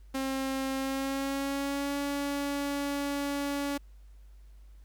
sawtooth tone with pitch glide, 267.4 to 283.3 Hz, C4 to C#4, +38 to +38 cents, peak -26 dBFS, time 0.14-3.78 s, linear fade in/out 10 ms, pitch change +100 cents, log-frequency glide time 0.76-1.97 s, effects added 50 Hz sine -49 dBFS peak until 4.84 s + pink hiss -70 dBFS RMS until 4.84 s

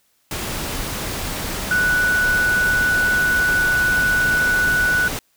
sine tone in noise, 1480 Hz, F#6, in tune, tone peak -15 dBFS, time 1.71-5.08 s, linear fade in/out 2 ms, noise pink, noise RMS -26 dBFS, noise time 0.31-5.19 s, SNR +8 dB, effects white hiss -63 dBFS RMS until 5.36 s

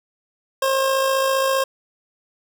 25% pulse tone with amplitude modulation, 535 Hz, C5, 38 cents sharp, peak -12 dBFS, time 0.62-1.64 s, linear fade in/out 5 ms, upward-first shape sine, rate 55.1 Hz, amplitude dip 35%, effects none

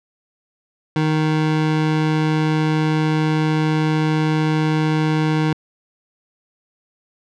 25% pulse tone, 155.56 Hz, D#3, in tune, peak -12 dBFS, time 0.96-5.53 s, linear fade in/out 2 ms, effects low-pass 4000 Hz 12 dB/octave

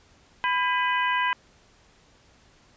harmonic tone with a mistuned harmonic, 498.6 Hz, B4, 16 cents sharp, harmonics 2 / 3 / 4 / 5 / 6, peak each -24 / -28 / -30 / -32 / -34 dBFS, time 0.44-1.33 s, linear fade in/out 0 ms, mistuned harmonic 3, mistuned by +130 cents, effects pink hiss -58 dBFS RMS until 2.76 s + resampled to 16000 Hz

